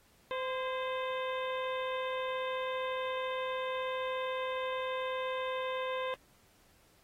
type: harmonic tone with a mistuned harmonic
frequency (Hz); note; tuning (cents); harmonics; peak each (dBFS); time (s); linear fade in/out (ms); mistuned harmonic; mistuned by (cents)
516; C5; -24; 1 / 2 / 3 / 4 / 5 / 6 / 7; -35 / -38 / -45 / -46 / -47 / -51 / -48; 0.31-6.14; 0; 3; +63
effects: pink hiss -66 dBFS RMS until 7.03 s + AAC 48 kbps

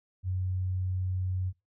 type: tone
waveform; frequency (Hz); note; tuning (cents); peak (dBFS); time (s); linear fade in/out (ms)
sine; 92.5; F#2; 0; -28; 0.23-1.53; 50
effects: noise-tail reverb RT60 0.2 s tail -19 dB re dry

